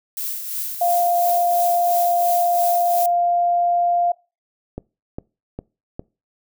violet noise with tremolo, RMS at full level -25 dBFS, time 0.17-3.06 s, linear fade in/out 2 ms, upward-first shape triangle, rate 2.9 Hz, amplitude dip 55%
sine tone, 698.5 Hz, F5, in tune, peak -15 dBFS, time 0.81-4.12 s, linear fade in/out 5 ms
click train, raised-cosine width 2 ms, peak -15 dBFS, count 4, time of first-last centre 4.78-5.995 s, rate 2.47 Hz
effects noise-tail reverb RT60 0.3 s tail -24 dB re dry

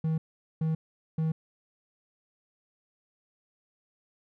triangle tone bursts, 159.4 Hz, D#3, 42 cents sharp, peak -23 dBFS, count 3, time 0.04-1.32 s, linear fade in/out 5 ms, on 140 ms, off 430 ms, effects none

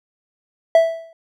triangle tone with exponential decay, 658 Hz, E5, 3 cents flat, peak -4 dBFS, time 0.75-1.13 s, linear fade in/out 2 ms, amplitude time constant 82 ms, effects none

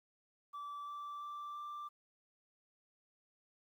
sine tone with pitch steps, 1159 / 1165.7 / 1172.5 / 1179.3 Hz, D6 / D6 / D6 / D6, -23 / -13 / -3 / +7 cents, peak -40 dBFS, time 0.53-1.89 s, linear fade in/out 20 ms, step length 340 ms, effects tanh soft clip ceiling -42 dBFS + 12-bit

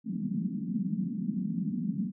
white band-pass noise, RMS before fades -32 dBFS, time 0.04-2.12 s, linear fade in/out 50 ms, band 170 to 230 Hz, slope 48 dB/octave, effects none

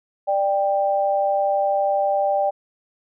sine tone pair together, 591.7 / 789 Hz, D5 / G5, +13 / +11 cents, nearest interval perfect fourth, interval 498 cents, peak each -20 dBFS, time 0.27-2.51 s, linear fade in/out 20 ms, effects none

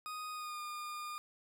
40% pulse tone with pitch glide, 1244.5 to 1212.6 Hz, D#6 to D#6, 0 to -45 cents, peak -40 dBFS, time 0.06-1.18 s, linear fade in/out 0 ms, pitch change -45 cents, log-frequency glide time 0.32-0.6 s, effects none

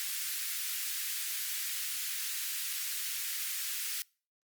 white high-pass noise, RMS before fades -36 dBFS, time 0-4.02 s, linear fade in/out 0 ms, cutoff 1600 Hz, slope 24 dB/octave, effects noise-tail reverb RT60 0.4 s tail -26 dB re dry + Opus 48 kbps

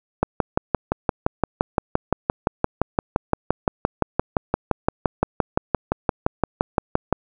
click train, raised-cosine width 1 ms, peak -3 dBFS, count 41, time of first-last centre 0.23-7.127 s, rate 5.8 Hz, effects none

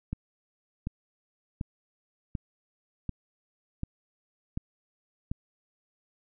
click train, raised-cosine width 5 ms, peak -19 dBFS, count 8, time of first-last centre 0.13-5.315 s, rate 1.35 Hz, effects none

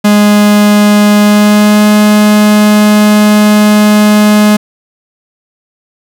45% pulse tone with pitch glide, 207.7 to 210.2 Hz, G#3 to G#3, 0 to +21 cents, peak -3 dBFS, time 0.04-4.57 s, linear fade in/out 10 ms, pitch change +21 cents, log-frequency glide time 1.22-1.87 s, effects none

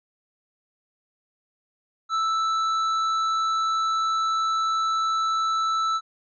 triangle tone with tanh clipping, 1318.5 Hz, E6, in tune, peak -23 dBFS, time 2.09-6.01 s, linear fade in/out 50 ms, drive 14 dB, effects resampled to 16000 Hz

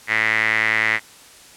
sawtooth tone with band-pass filter, 110 Hz, A2, in tune, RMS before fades -19 dBFS, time 0.07-1 s, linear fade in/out 50 ms, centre 2000 Hz, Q 8, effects white hiss -45 dBFS RMS until 1.56 s + low-pass 10000 Hz 12 dB/octave

